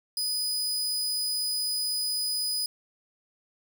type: tone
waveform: sawtooth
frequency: 4978 Hz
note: D#8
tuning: in tune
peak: -24 dBFS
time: 0.17-2.66 s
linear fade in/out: 2 ms
effects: 11-bit